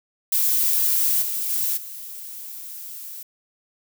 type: noise with level steps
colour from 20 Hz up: violet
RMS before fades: -20 / -26 / -23 / -36 dBFS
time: 0.32-3.23 s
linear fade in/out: 5 ms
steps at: 1.21 / 1.49 / 1.76 s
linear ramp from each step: 20 ms
effects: none